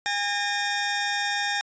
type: tone pair together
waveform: 20% pulse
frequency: 813.4 / 1826 Hz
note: G#5 / A#6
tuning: -36 / -36 cents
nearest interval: octave + major second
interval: 1400 cents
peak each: -22 dBFS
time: 0.06-1.61 s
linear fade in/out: 0 ms
effects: resampled to 16000 Hz